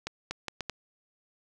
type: accelerating click train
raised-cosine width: 0.2 ms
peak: -16 dBFS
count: 5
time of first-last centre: 0.07-0.697 s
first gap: 240 ms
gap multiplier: 0.72
effects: none